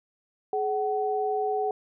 sine tone pair together, 422.6 / 753 Hz, G#4 / F#5, +30 / +30 cents, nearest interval minor seventh, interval 1000 cents, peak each -27 dBFS, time 0.53-1.71 s, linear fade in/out 2 ms, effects none

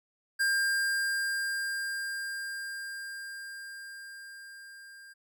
square tone with level ramp, 1600 Hz, G6, 35 cents sharp, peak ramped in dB -25 to -49 dBFS, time 0.39-5.14 s, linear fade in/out 20 ms, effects none

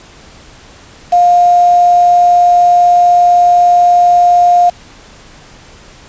sine tone with quantisation, 706 Hz, F5, 19 cents sharp, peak -4 dBFS, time 1.12-4.7 s, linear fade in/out 10 ms, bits 4, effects pink hiss -38 dBFS RMS until 6.08 s + resampled to 16000 Hz

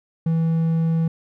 triangle tone, 163.5 Hz, E3, 14 cents flat, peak -15 dBFS, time 0.26-1.08 s, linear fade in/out 5 ms, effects none

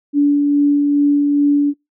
sine tone with tremolo, 288.1 Hz, D4, 33 cents flat, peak -9 dBFS, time 0.13-1.74 s, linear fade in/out 50 ms, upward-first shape sine, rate 2.4 Hz, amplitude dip 25%, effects noise-tail reverb RT60 0.2 s tail -24 dB re dry

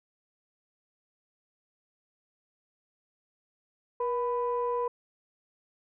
sine tone pair together, 480.2 / 996 Hz, B4 / B5, -49 / +14 cents, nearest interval octave + minor second, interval 1263 cents, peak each -28 / -30 dBFS, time 4-4.88 s, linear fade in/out 5 ms, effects tanh soft clip ceiling -20 dBFS

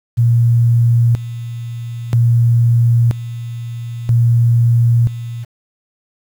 sine tone with tremolo, 117.7 Hz, A#2, 17 cents sharp, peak -8 dBFS, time 0.17-5.45 s, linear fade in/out 20 ms, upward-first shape square, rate 0.51 Hz, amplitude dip 80%, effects 7-bit

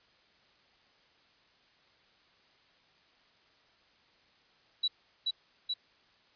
sine tone with echo, 3926 Hz, B7, 11 cents flat, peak -26 dBFS, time 4.83-4.88 s, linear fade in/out 10 ms, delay 430 ms, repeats 2, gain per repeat -2 dB, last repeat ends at 5.74 s, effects white hiss -65 dBFS RMS until 6.35 s + resampled to 11025 Hz

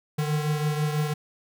square beating tone pair, 149.8 / 155.9 Hz, D3 / D#3, +35 / +4 cents, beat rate 6.1 Hz, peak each -25 / -32 dBFS, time 0.18-1.14 s, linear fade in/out 10 ms, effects none

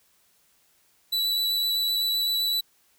45% pulse tone with vibrato, 3951 Hz, B7, in tune, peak -22 dBFS, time 1.12-2.61 s, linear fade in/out 10 ms, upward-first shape sine, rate 7.8 Hz, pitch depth 10 cents each way, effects white hiss -64 dBFS RMS until 2.98 s

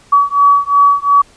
sine beating tone pair, 1136 / 1138.8 Hz, C#6 / C#6, +42 / +46 cents, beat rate 2.8 Hz, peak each -10 dBFS, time 0.12-1.22 s, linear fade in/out 10 ms, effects pink hiss -46 dBFS RMS until 1.36 s + resampled to 22050 Hz

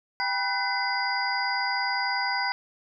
sine tone cluster, 793 / 976 / 1507 / 2032 / 4843 Hz, G5 / B5 / F#6 / B6 / D#8, +20 / -21 / +31 / +49 / -48 cents, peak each -31 dBFS, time 0.2-2.52 s, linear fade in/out 0 ms, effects none

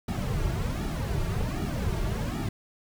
brown noise with flanger, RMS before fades -29 dBFS, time 0.08-2.49 s, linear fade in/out 5 ms, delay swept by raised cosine 1.9 to 4 ms, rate 1.3 Hz, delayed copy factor -0.85, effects none

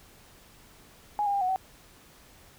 sine tone with pitch steps, 832 / 806 / 799 / 736 / 758 Hz, G#5 / G5 / G5 / F#5 / F#5, +3 / +48 / +33 / -9 / +42 cents, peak -24 dBFS, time 1.19-1.56 s, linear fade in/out 0 ms, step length 74 ms, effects pink hiss -55 dBFS RMS until 2.58 s

